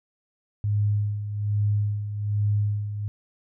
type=tone with tremolo; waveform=sine; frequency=103.7 Hz; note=G#2; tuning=2 cents flat; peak=-19 dBFS; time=0.64-3.08 s; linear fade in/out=0 ms; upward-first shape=sine; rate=1.2 Hz; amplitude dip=65%; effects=none